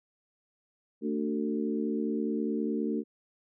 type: harmonic tone with a mistuned harmonic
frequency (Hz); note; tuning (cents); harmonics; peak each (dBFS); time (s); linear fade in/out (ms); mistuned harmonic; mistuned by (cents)
74.7; D2; +30; 3 / 4 / 5 / 6; -31 / -33 / -35 / -37; 1.01-3.04; 50; 4; -29
effects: none